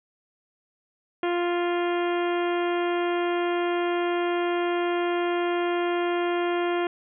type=harmonic tone with a mistuned harmonic; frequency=349.2 Hz; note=F4; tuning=in tune; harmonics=1 / 2 / 3 / 4 / 5 / 6 / 7 / 8 / 9; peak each=-24 / -30 / -34 / -36 / -38 / -40 / -41 / -42 / -43 dBFS; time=1.23-6.87 s; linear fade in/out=2 ms; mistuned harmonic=9; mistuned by=+47 cents; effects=none